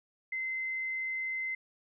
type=tone; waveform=sine; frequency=2064 Hz; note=C7; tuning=24 cents flat; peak=-32 dBFS; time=0.32-1.55 s; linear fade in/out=5 ms; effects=none